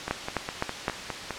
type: two click trains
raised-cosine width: 0.5 ms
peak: -10 / -15 dBFS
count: 4 / 7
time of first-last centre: 0.11-0.881 / 0.08-1.307 s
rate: 3.89 / 4.89 Hz
effects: white hiss -36 dBFS RMS until 1.38 s + low-pass 5000 Hz 12 dB/octave